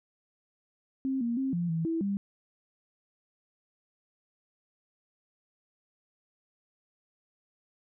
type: tone with pitch steps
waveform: sine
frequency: 266.2 / 235 / 266.8 / 172.8 / 163.3 / 328 / 199.2 Hz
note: C4 / A#3 / C4 / F3 / E3 / E4 / G3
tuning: +30 / +14 / +34 / -18 / -16 / -9 / +28 cents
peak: -27 dBFS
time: 1.05-2.17 s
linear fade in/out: 0 ms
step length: 160 ms
effects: none